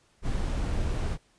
brown noise, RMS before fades -28 dBFS, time 0.22-1.18 s, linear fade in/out 50 ms, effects pink hiss -65 dBFS RMS until 1.38 s + resampled to 22050 Hz

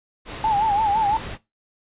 pink noise, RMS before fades -33 dBFS, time 0.25-1.38 s, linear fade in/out 50 ms
sine tone with vibrato, 846 Hz, G#5, 32 cents sharp, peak -17 dBFS, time 0.44-1.17 s, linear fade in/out 2 ms, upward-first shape sine, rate 5.9 Hz, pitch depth 100 cents each way
effects noise-tail reverb RT60 0.2 s tail -17 dB re dry + resampled to 8000 Hz

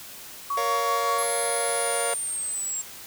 sine tone, 1124 Hz, C#6, 24 cents sharp, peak -24 dBFS, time 0.5-1.23 s, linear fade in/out 5 ms
sawtooth chord, Bb minor, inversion none, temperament just, 466.2 / 559.4 / 699.2 Hz, Bb4 / Db5 / F5, 0 / +16 / +2 cents, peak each -26 dBFS, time 0.57-2.14 s, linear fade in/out 5 ms
sine linear sweep, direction down, 11175 to 7459 Hz, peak -27 dBFS, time 1.18-2.82 s, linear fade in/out 10 ms
effects white hiss -42 dBFS RMS until 3.06 s

